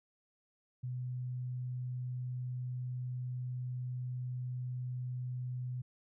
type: tone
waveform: sine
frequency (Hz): 125.4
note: B2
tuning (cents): +27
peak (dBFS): -36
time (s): 0.83-5.82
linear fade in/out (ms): 10
effects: none